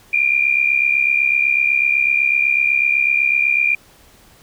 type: tone pair together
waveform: sine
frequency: 2369 / 2437 Hz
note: D7 / D#7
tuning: +14 / -37 cents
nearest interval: unison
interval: 49 cents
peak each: -16 dBFS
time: 0.13-3.75 s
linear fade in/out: 5 ms
effects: pink hiss -49 dBFS RMS until 4.42 s